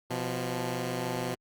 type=tone pair together; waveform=10% pulse; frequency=125.1 / 174.73 Hz; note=B2 / F3; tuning=+23 / +1 cents; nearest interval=tritone; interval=578 cents; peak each=-24 / -27 dBFS; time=0.1-1.35 s; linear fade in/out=10 ms; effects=Opus 48 kbps